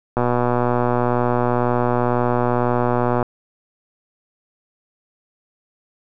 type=click train; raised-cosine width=1 ms; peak=-5 dBFS; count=374; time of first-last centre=0.17-3.227 s; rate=122 Hz; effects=none